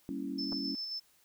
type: chord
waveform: sine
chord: G diminished seventh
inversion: none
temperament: equal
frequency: 196 / 233.1 / 277.2 / 329.6 Hz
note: G3 / Bb3 / Db4 / Fb4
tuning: 0 / 0 / 0 / 0 cents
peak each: -42 / -43 / -37 / -43 dBFS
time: 0.09-0.75 s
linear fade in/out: 0 ms
type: tone with tremolo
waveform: sine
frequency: 5274 Hz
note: E8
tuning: in tune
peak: -35 dBFS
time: 0.38-1 s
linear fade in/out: 10 ms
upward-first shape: square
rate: 7.5 Hz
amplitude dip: 30%
type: clicks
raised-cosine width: 1 ms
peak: -31 dBFS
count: 2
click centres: 0.522 / 0.529 s
effects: white hiss -67 dBFS RMS until 1.24 s